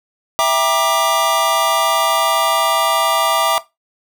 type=chord; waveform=square; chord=E half-diminished seventh; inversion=none; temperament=just; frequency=659.3 / 791.1 / 949.3 / 1186.7 Hz; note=E5 / G5 / Bb5 / D6; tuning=0 / +16 / +31 / +18 cents; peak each=-18 / -22 / -19 / -17 dBFS; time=0.39-3.58 s; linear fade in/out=0 ms; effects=noise-tail reverb RT60 0.2 s tail -17 dB re dry